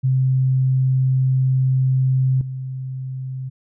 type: tone with level steps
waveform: sine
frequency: 130.81 Hz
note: C3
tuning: in tune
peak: -14 / -25 dBFS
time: 0.03-3.5 s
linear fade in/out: 20 ms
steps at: 2.41 s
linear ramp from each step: 2 ms
effects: none